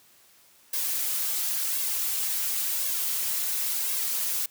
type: noise with flanger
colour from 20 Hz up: blue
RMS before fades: -28 dBFS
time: 0.73-4.46 s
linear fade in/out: 5 ms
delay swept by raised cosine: 1.8 to 6.3 ms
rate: 0.94 Hz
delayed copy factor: +1
effects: white hiss -58 dBFS RMS until 4.5 s + high-pass 80 Hz 12 dB/octave